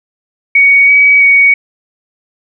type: tone with pitch steps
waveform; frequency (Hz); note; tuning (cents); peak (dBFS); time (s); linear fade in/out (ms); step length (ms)
sine; 2239 / 2270 / 2240; C#7 / C#7 / C#7; +17 / +41 / +18; -3; 0.55-1.54; 5; 330
effects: none